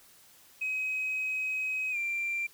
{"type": "tone with pitch glide", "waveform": "sine", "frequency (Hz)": [2535, 2365], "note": ["D#7", "D7"], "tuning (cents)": [32, 12], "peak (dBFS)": -28, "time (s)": [0.61, 2.47], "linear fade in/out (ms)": 10, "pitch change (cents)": -120, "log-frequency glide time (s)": [1.91, 1.97], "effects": ["tanh soft clip ceiling -26 dBFS", "white hiss -58 dBFS RMS until 2.53 s"]}